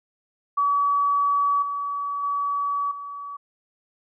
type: tone with level steps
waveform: sine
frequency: 1140 Hz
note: C#6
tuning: 48 cents sharp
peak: -18 / -25 / -22 / -32 dBFS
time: 0.57-3.37 s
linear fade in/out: 10 ms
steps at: 1.62 / 2.23 / 2.91 s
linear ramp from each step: 5 ms
effects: none